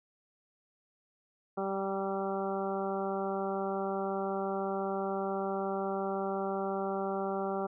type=harmonic tone with a mistuned harmonic; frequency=194.7 Hz; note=G3; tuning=12 cents flat; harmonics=1 / 2 / 3 / 4 / 5 / 6 / 7; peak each=-38 / -35 / -38 / -37 / -46 / -43 / -44 dBFS; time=1.57-7.67 s; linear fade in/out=10 ms; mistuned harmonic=5; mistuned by=-29 cents; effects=none